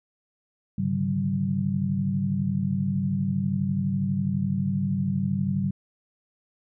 sine tone cluster, 101.9 / 140.3 / 152.6 / 192.1 Hz, G#2 / C#3 / D#3 / G3, -32 / +21 / -33 / -35 cents, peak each -31 / -29 / -32 / -25 dBFS, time 0.78-5.71 s, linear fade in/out 5 ms, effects none

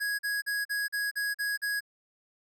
square tone bursts, 1661.2 Hz, G#6, in tune, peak -29 dBFS, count 8, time 0-1.807 s, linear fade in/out 20 ms, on 190 ms, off 41 ms, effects none

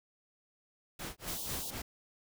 pink noise with tremolo, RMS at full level -40 dBFS, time 0.99-1.82 s, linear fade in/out 5 ms, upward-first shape sine, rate 4.1 Hz, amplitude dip 100%
white band-stop noise, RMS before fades -40 dBFS, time 1.27-1.71 s, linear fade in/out 10 ms, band 1000 to 3000 Hz, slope 48 dB/octave
effects none

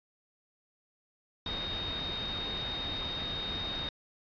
sine tone in noise, 3715 Hz, A#7, 7 cents flat, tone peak -35 dBFS, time 1.46-3.89 s, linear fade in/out 2 ms, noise pink, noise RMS -39 dBFS, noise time 1.46-3.89 s, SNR +1 dB, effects resampled to 11025 Hz

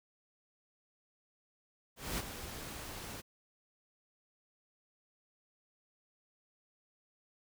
pink noise with ADSR envelope, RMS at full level -36 dBFS, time 1.96-3.22 s, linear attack 220 ms, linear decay 40 ms, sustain -9 dB, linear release 23 ms, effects none

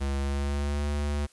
square tone with pitch glide, 69.3 to 72.79 Hz, C#2 to D2, 0 to -15 cents, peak -27 dBFS, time 0-1.27 s, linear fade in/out 20 ms, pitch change +85 cents, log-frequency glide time 0.2-0.85 s, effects white hiss -60 dBFS RMS until 1.32 s + resampled to 24000 Hz

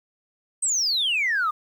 sine exponential sweep, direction down, 8490 to 1183 Hz, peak -19 dBFS, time 0.62-1.51 s, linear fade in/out 10 ms, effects tanh soft clip ceiling -17 dBFS + 9-bit

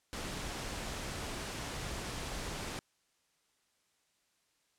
pink noise, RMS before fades -40 dBFS, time 0.13-2.79 s, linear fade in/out 0 ms, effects white hiss -75 dBFS RMS until 4.78 s + low-pass 9000 Hz 12 dB/octave

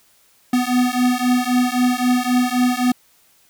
square beating tone pair, 246.9 / 250.7 Hz, B3 / B3, 0 / +26 cents, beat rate 3.8 Hz, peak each -19 dBFS, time 0.53-2.92 s, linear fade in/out 5 ms, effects white hiss -56 dBFS RMS until 3.49 s

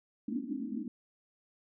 white band-pass noise, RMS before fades -37 dBFS, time 0.28-0.88 s, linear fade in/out 2 ms, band 210 to 310 Hz, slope 96 dB/octave, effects none

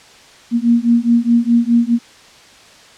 sine beating tone pair, 233.1 / 237.9 Hz, A#3 / A#3, 0 / +35 cents, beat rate 4.8 Hz, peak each -13 dBFS, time 0.51-1.99 s, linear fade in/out 50 ms, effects white hiss -43 dBFS RMS until 2.97 s + low-pass 6000 Hz 12 dB/octave

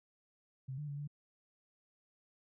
sine tone with pitch steps, 132.1 / 148.5 / 142.8 / 145.8 Hz, C3 / D3 / D3 / D3, +17 / +20 / -48 / -12 cents, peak -39 dBFS, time 0.68-1.076 s, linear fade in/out 10 ms, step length 99 ms, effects none

